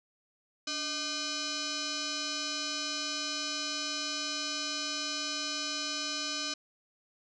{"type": "tone with frequency modulation", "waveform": "sine", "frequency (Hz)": 622.3, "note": "D#5", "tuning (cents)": 0, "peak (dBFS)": -32, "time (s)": [0.67, 6.54], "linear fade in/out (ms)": 5, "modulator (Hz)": 913, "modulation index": 6.1, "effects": []}